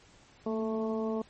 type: harmonic tone with a mistuned harmonic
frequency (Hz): 220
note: A3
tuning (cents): 0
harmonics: 1 / 2 / 3 / 4 / 5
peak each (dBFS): -32 / -33 / -39 / -44 / -44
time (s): 0.46-1.22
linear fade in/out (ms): 5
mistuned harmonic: 1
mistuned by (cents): +33
effects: pink hiss -59 dBFS RMS until 1.29 s + MP3 32 kbps